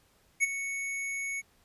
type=tone with ADSR envelope; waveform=square; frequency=2217 Hz; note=C#7; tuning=in tune; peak=-21 dBFS; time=0.4-1.42 s; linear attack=34 ms; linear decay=21 ms; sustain=-12 dB; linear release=29 ms; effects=pink hiss -66 dBFS RMS until 1.64 s + resampled to 32000 Hz